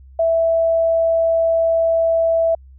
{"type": "tone", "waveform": "sine", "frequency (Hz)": 659.3, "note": "E5", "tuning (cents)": 0, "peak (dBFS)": -13, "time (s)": [0.19, 2.55], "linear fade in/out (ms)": 5, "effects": ["added 66 Hz sine -40 dBFS peak until 2.78 s"]}